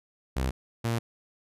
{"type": "tone pair in turn", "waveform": "sawtooth", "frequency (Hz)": [65, 115.82], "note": ["C2", "A#2"], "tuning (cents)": [-11, -11], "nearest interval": "minor seventh", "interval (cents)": 1000, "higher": "second", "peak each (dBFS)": -22, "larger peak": "neither", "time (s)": [[0.36, 0.51], [0.84, 0.99]], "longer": "neither", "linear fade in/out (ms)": 10, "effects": ["resampled to 32000 Hz"]}